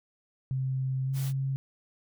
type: tone with pitch glide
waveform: sine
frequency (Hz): 131.7 to 134.93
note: C3 to C#3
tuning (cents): +12 to -46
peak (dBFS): -27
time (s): 0.51-1.56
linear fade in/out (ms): 0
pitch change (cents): +42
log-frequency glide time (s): 1.05-1.12
type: noise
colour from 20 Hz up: white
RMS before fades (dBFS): -43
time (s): 1.13-1.33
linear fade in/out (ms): 50
effects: none